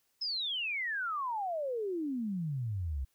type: exponential sweep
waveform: sine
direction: down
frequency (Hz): 5274 to 63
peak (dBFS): -32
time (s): 0.21-3.05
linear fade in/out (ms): 10
effects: white hiss -75 dBFS RMS until 3.14 s